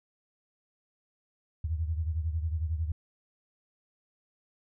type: beating tone pair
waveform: sine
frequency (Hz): 78.6 / 89.6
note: D#2 / F2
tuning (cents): +18 / +45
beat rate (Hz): 11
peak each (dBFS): -29 / -35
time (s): 1.64-2.92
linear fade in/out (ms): 5
effects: none